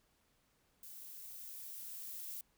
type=noise with level ramp; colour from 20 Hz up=violet; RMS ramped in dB=-52 to -45 dBFS; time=0.83-2.41 s; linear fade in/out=2 ms; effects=pink hiss -75 dBFS RMS until 2.57 s